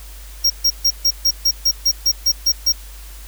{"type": "tone bursts", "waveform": "square", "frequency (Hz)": 5588, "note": "F8", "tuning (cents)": 0, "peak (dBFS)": -12, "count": 12, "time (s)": [0.44, 2.724], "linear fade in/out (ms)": 10, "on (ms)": 62, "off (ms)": 140, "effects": ["added 50 Hz sine -34 dBFS peak until 3.27 s", "white hiss -42 dBFS RMS until 3.27 s"]}